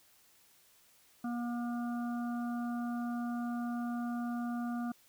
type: harmonic tone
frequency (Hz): 239.1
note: A#3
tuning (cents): +44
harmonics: 1 / 3 / 5 / 6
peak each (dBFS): -34 / -44 / -48 / -50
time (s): 1.24-4.92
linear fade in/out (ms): 5
effects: white hiss -65 dBFS RMS until 5.08 s